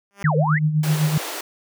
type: tone with exponential growth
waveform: 5% pulse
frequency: 200 Hz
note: G3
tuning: 35 cents sharp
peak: -18 dBFS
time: 0.11-0.23 s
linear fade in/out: 0 ms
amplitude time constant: 24 ms
type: exponential two-way sweep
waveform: sine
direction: down then up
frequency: 2167 to 440 to 2167 Hz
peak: -20 dBFS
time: 0.24-0.59 s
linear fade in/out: 10 ms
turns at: 0.36 s
type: tone with tremolo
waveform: sine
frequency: 153.4 Hz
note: D#3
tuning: 24 cents flat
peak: -14 dBFS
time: 0.24-1.18 s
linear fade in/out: 5 ms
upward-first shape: sine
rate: 7.8 Hz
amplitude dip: 60%
type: high-pass noise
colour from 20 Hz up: pink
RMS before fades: -30 dBFS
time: 0.83-1.41 s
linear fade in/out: 5 ms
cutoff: 320 Hz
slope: 48 dB/octave
effects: none